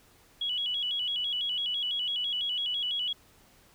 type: tone with vibrato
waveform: sine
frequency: 3136 Hz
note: G7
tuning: in tune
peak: -28 dBFS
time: 0.41-3.13 s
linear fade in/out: 5 ms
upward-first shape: square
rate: 6 Hz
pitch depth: 100 cents each way
effects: pink hiss -60 dBFS RMS until 3.74 s